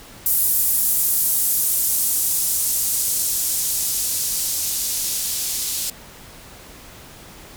violet noise with band-pass filter sweep, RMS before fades -21 dBFS, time 0.26-5.9 s, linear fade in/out 2 ms, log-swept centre 12000 to 4300 Hz, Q 0.81, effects pink hiss -42 dBFS RMS until 7.56 s

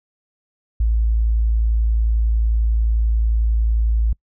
sine tone, 55.6 Hz, A1, 19 cents sharp, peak -14 dBFS, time 0.8-4.13 s, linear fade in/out 5 ms, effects noise-tail reverb RT60 0.1 s tail -26 dB re dry

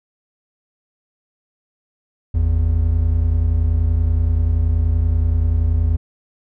triangle tone pair together, 51.92 / 82.41 Hz, G#1 / E2, 0 / 0 cents, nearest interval minor sixth, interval 800 cents, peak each -17 / -13 dBFS, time 2.34-5.97 s, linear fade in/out 10 ms, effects none

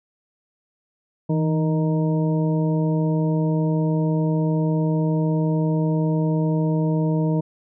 harmonic tone with a mistuned harmonic, 155.56 Hz, D#3, in tune, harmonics 1 / 2 / 3 / 4 / 6, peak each -19 / -25 / -29 / -31 / -35 dBFS, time 1.29-7.41 s, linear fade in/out 10 ms, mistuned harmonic 1, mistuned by +58 cents, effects none

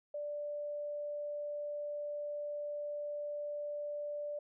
sine tone, 587.3 Hz, D5, in tune, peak -37 dBFS, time 0.14-4.39 s, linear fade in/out 5 ms, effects none

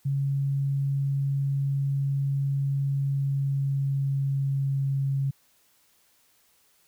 sine tone with pitch glide, 138.59 to 137.08 Hz, C#3 to C#3, 0 to -19 cents, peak -23 dBFS, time 0.05-5.31 s, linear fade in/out 10 ms, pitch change -19 cents, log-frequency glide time 2.95-5.03 s, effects white hiss -64 dBFS RMS until 6.87 s

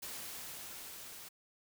white noise with level ramp, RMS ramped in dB -44 to -50 dBFS, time 0.02-1.29 s, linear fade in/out 10 ms, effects none

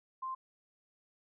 sine tone, 1046.5 Hz, C6, in tune, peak -36 dBFS, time 0.22-0.35 s, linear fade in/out 10 ms, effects none

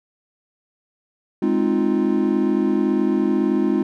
triangle chord, F minor seventh, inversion first, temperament equal, 207.7 / 261.6 / 311.1 / 349.2 Hz, Ab3 / C4 / Eb4 / F4, 0 / 0 / 0 / 0 cents, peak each -20 dBFS, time 1.42-3.83 s, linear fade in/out 5 ms, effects none

